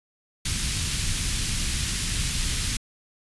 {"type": "band-stop noise", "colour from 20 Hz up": "pink", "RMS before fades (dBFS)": -26, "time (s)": [0.45, 2.77], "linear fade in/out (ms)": 5, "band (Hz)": [150, 2600], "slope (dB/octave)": 12, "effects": ["resampled to 24000 Hz"]}